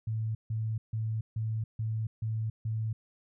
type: tone bursts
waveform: sine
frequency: 110.5 Hz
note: A2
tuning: 8 cents sharp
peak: -29 dBFS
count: 7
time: 0.07-2.93 s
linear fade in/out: 5 ms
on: 280 ms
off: 150 ms
effects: none